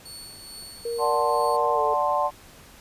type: tone with tremolo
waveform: 25% pulse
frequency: 4429 Hz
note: C#8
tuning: 2 cents flat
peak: -33 dBFS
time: 0.05-1.57 s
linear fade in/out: 10 ms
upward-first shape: triangle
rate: 2.3 Hz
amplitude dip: 50%
type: tone with pitch glide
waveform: sine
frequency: 469.1 to 442.8 Hz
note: A#4 to A4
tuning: +11 to +11 cents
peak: -26 dBFS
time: 0.85-1.94 s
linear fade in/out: 5 ms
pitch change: -100 cents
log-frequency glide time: 1.74-1.8 s
type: chord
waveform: sine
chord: D dominant seventh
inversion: none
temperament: equal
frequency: 587.3 / 740 / 880 / 1046.5 Hz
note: D5 / F#5 / A5 / C6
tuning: 0 / 0 / 0 / 0 cents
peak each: -26 / -27 / -26 / -25 dBFS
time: 0.98-2.31 s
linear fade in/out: 50 ms
effects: pink hiss -49 dBFS RMS until 2.8 s + resampled to 32000 Hz